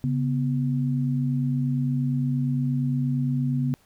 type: tone pair together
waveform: sine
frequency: 138.59 / 247.2 Hz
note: C#3 / B3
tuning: 0 / +2 cents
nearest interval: minor seventh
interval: 1002 cents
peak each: -23 / -26 dBFS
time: 0.04-3.74 s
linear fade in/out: 0 ms
effects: pink hiss -61 dBFS RMS until 3.85 s